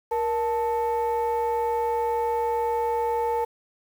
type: tone pair together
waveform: sine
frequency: 471 / 880 Hz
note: A#4 / A5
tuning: +18 / 0 cents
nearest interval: major seventh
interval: 1082 cents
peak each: -23 dBFS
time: 0.11-3.45 s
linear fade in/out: 10 ms
effects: tanh soft clip ceiling -19 dBFS + 8-bit

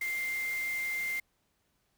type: tone in noise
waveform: sine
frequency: 2098 Hz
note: C7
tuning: 4 cents sharp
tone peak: -31 dBFS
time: 0.01-1.2 s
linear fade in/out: 5 ms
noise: white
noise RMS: -45 dBFS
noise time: 0.01-1.2 s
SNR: +11 dB
effects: pink hiss -75 dBFS RMS until 1.97 s

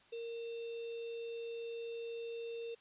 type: tone with sample-and-hold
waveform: sine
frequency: 463.5 Hz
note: A#4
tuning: 10 cents flat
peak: -40 dBFS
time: 0.12-2.75 s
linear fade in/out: 10 ms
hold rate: 3150 Hz
effects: white hiss -65 dBFS RMS until 2.8 s + resampled to 8000 Hz

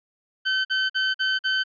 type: tone bursts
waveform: 25% pulse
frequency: 1533 Hz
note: G6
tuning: 39 cents flat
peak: -17 dBFS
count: 5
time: 0.45-1.638 s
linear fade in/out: 20 ms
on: 200 ms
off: 47 ms
effects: resampled to 11025 Hz

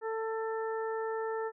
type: harmonic tone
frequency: 445 Hz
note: A4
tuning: 20 cents sharp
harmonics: 1 / 2 / 3 / 4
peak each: -33 / -39 / -43 / -45 dBFS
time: 0.01-1.52 s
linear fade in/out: 50 ms
effects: none

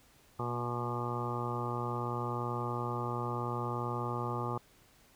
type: harmonic tone with a mistuned harmonic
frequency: 120.7 Hz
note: B2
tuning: 39 cents flat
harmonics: 1 / 2 / 3 / 4 / 5 / 6 / 7 / 8 / 9 / 10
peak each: -37 / -43 / -41 / -43 / -48 / -48 / -41 / -48 / -42 / -41 dBFS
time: 0.39-4.58 s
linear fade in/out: 5 ms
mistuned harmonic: 2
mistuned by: -21 cents
effects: pink hiss -63 dBFS RMS until 5.15 s

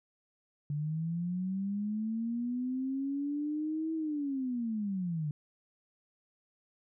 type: linear two-way sweep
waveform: sine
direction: up then down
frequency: 144.4 to 323.7 to 144.4 Hz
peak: -31 dBFS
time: 0.7-5.31 s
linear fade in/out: 2 ms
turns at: 3.94 s
effects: none

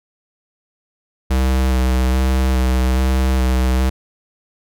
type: tone with vibrato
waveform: square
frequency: 64.4 Hz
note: C2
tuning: 27 cents flat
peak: -14 dBFS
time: 1.3-3.9 s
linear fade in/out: 10 ms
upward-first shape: square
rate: 1.2 Hz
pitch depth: 18 cents each way
effects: none

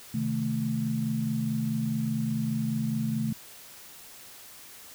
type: chord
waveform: sine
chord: A diminished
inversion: first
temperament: equal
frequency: 130.81 / 155.56 / 220 Hz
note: C3 / Eb3 / A3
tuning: 0 / 0 / 0 cents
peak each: -32 / -33 / -28 dBFS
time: 0.14-3.33 s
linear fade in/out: 5 ms
effects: white hiss -48 dBFS RMS until 4.94 s

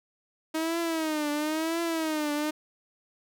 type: tone with vibrato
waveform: sawtooth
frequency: 314.9 Hz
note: D#4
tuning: 21 cents sharp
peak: -23 dBFS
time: 0.54-2.51 s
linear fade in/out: 10 ms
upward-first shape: triangle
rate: 0.98 Hz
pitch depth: 130 cents each way
effects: none

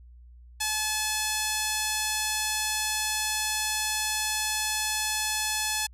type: tone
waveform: 5% pulse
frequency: 860 Hz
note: A5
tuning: 40 cents flat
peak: -14 dBFS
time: 0.6-5.87 s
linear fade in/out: 10 ms
effects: added 60 Hz sine -47 dBFS peak until 5.93 s + resampled to 32000 Hz

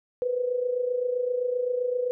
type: tone with amplitude modulation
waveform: sine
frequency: 495.9 Hz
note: B4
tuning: 7 cents sharp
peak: -21 dBFS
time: 0.22-2.11 s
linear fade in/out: 0 ms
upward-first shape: sine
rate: 27.7 Hz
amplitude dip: 65%
effects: none

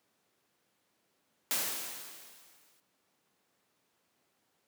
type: noise with exponential decay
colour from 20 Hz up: white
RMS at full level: -30 dBFS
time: 1.51-2.8 s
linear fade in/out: 0 ms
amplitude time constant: 280 ms
effects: pink hiss -75 dBFS RMS until 4.67 s + high-pass 200 Hz 12 dB/octave

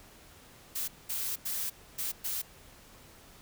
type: noise bursts at uneven times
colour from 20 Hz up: blue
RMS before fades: -34 dBFS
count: 5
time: 0.75-0.88 / 1.09-1.36 / 1.45-1.7 / 1.98-2.12 / 2.24-2.42 s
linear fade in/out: 10 ms
effects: pink hiss -55 dBFS RMS until 3.41 s

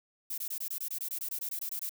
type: noise bursts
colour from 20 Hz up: violet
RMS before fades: -36 dBFS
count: 16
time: 0.3-1.894 s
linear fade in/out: 5 ms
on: 79 ms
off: 22 ms
effects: none

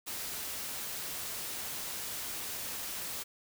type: noise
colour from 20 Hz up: white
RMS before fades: -39 dBFS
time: 0.06-3.24 s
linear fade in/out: 20 ms
effects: none

